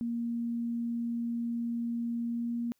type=tone with pitch glide; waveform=sine; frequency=234.6 to 236.1 Hz; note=A#3 to A#3; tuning=+11 to +22 cents; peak=-30 dBFS; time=0.01-2.72 s; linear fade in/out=0 ms; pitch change=+11 cents; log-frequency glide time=2.28-2.54 s; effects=white hiss -75 dBFS RMS until 2.79 s